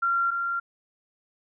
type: tone pair in turn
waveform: sine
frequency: 1377 / 1381.9 Hz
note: F6 / F6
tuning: -25 / -19 cents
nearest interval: unison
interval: 6 cents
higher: second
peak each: -21 / -25 dBFS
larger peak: first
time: 0.02-0.31 / 0.31-0.6 s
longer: neither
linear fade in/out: 10 ms
effects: none